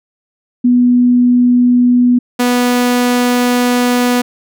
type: tone pair in turn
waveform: sine / sawtooth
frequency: 245.6 / 245.6 Hz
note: B3 / B3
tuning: -9 / -9 cents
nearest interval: unison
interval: 0 cents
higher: neither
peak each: -6 dBFS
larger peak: neither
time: 0.64-2.19 / 2.39-4.22 s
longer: second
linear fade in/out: 10 ms
effects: none